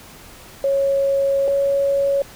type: tone pair in turn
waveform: sine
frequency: 551 / 556.4 Hz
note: C#5 / C#5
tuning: -11 / +6 cents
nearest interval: unison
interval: 17 cents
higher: second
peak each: -15 dBFS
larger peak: neither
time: 0.64-1.48 / 1.48-2.22 s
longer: first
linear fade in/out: 2 ms
effects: pink hiss -42 dBFS RMS until 2.35 s